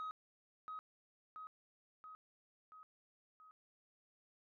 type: tone with echo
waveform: sine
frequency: 1264 Hz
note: D#6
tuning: 27 cents sharp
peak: -39 dBFS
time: 0-0.11 s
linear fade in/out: 0 ms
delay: 680 ms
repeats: 5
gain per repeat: -4 dB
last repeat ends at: 3.51 s
effects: tanh soft clip ceiling -40 dBFS